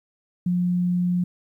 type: tone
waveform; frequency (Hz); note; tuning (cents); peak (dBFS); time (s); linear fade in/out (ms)
sine; 178; F3; +33; -19; 0.46-1.24; 5
effects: 10-bit